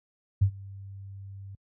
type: tone with ADSR envelope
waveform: sine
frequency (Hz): 98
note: G2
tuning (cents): 0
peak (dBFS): -15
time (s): 0.41-1.55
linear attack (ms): 10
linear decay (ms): 81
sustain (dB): -24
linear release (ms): 4
effects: high-pass 60 Hz 12 dB/octave